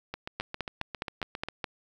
two click trains, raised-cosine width 0.3 ms, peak -15 / -19 dBFS, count 7 / 11, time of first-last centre 0.4-1.642 / 0.14-1.486 s, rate 4.83 / 7.43 Hz, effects 9-bit

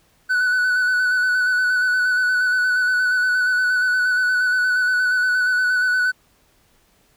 triangle tone with vibrato, 1491 Hz, F#6, 13 cents sharp, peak -14 dBFS, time 0.29-6.12 s, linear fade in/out 20 ms, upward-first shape square, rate 8.5 Hz, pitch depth 21 cents each way, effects pink hiss -59 dBFS RMS until 7.16 s

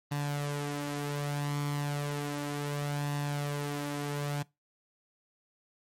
sawtooth tone with flanger, 144.9 Hz, D3, 23 cents flat, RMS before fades -33 dBFS, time 0.11-4.43 s, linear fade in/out 10 ms, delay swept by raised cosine 1.1 to 6 ms, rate 0.33 Hz, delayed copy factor +0.5, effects noise-tail reverb RT60 0.2 s tail -21 dB re dry + MP3 64 kbps

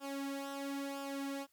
sawtooth tone with flanger, 277.2 Hz, C#4, in tune, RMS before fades -41 dBFS, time 0-1.47 s, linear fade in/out 50 ms, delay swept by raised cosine 0.48 to 3.18 ms, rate 1 Hz, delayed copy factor -0.7, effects white hiss -75 dBFS RMS until 1.52 s

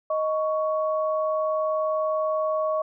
sine tone pair together, 624.6 / 1115 Hz, D#5 / C#6, +7 / +10 cents, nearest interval minor seventh, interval 1003 cents, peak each -23 / -28 dBFS, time 0.1-2.82 s, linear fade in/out 5 ms, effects none

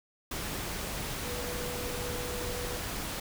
sine tone in noise, 490 Hz, B4, 14 cents flat, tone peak -39 dBFS, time 1.25-2.77 s, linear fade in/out 5 ms, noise pink, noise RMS -36 dBFS, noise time 0.31-3.2 s, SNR -6 dB, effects none

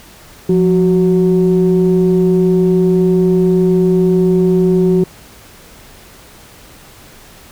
sine tone pair together, 175.66 / 372.2 Hz, F3 / F#4, +10 / +10 cents, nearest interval octave + minor second, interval 1300 cents, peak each -10 dBFS, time 0.49-5.04 s, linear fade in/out 5 ms, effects tanh soft clip ceiling -3 dBFS + pink hiss -40 dBFS RMS until 7.51 s

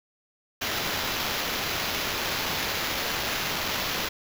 white noise with sample-and-hold, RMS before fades -29 dBFS, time 0.61-4.09 s, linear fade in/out 10 ms, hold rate 8820 Hz, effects none

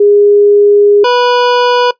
sine / 25% pulse tone pair in turn, 410 / 490.4 Hz, G#4 / B4, -22 / -12 cents, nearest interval minor third, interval 310 cents, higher second, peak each -3 dBFS, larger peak neither, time 0-1.04 / 1.04-1.91 s, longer first, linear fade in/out 5 ms, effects noise-tail reverb RT60 0.1 s tail -18 dB re dry + resampled to 11025 Hz

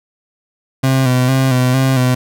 30% pulse tone with vibrato, 129.5 Hz, C3, 17 cents flat, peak -8 dBFS, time 0.83-2.15 s, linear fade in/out 10 ms, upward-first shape square, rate 2.2 Hz, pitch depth 41 cents each way, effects none

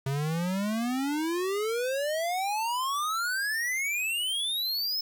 square exponential sweep, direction up, 133 to 5274 Hz, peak -28 dBFS, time 0.06-5.01 s, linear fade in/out 5 ms, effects 9-bit

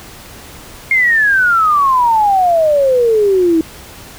sine exponential sweep, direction down, 2151 to 316.2 Hz, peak -8 dBFS, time 0.91-3.61 s, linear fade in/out 2 ms, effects pink hiss -35 dBFS RMS until 4.18 s

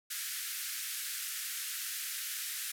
white band-pass noise, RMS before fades -39 dBFS, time 0.1-2.72 s, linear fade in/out 10 ms, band 1400 to 15000 Hz, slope 48 dB/octave, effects none

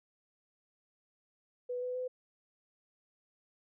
sine tone with pitch steps, 493.9 / 499.9 / 506 Hz, B4 / B4 / B4, 0 / +21 / +42 cents, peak -34 dBFS, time 1.69-2.08 s, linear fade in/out 10 ms, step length 130 ms, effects none

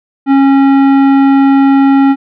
triangle tone with tanh clipping, 273.7 Hz, C#4, 22 cents flat, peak -6 dBFS, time 0.26-2.16 s, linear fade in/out 50 ms, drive 18 dB, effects none

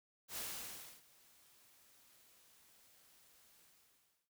white noise with ADSR envelope, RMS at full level -43 dBFS, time 0.28-4.3 s, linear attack 88 ms, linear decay 640 ms, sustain -24 dB, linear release 700 ms, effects none

